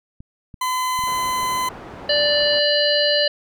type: clicks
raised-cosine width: 5 ms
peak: -26 dBFS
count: 5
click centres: 0.205 / 0.542 / 0.991 / 1.038 / 1.432 s
type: tone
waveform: 40% pulse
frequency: 1017 Hz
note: C6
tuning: 50 cents flat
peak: -19 dBFS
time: 0.61-1.69 s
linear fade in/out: 5 ms
type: low-pass noise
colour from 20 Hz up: white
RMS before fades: -37 dBFS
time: 1.07-2.59 s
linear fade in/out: 0 ms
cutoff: 910 Hz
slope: 12 dB/octave
type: harmonic tone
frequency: 587.3 Hz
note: D5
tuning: in tune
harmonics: 1 / 3 / 5 / 7 / 8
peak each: -19 / -24 / -22 / -21 / -25 dBFS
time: 2.09-3.28 s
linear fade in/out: 5 ms
effects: none